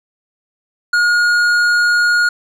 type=tone with tanh clipping; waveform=triangle; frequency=1434 Hz; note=F6; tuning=45 cents sharp; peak=-12 dBFS; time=0.93-2.29 s; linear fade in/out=5 ms; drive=14 dB; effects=none